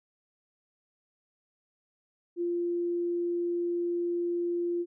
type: tone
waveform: sine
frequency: 346.8 Hz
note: F4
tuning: 12 cents flat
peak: -27 dBFS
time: 2.36-4.86 s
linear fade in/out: 50 ms
effects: none